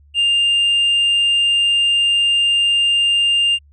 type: tone with hard clipping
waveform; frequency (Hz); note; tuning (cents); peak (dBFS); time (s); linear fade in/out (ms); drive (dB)
sine; 2802; F7; +5; -13; 0.14-3.59; 50; 2
effects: added 72 Hz sine -46 dBFS peak until 3.72 s + resampled to 22050 Hz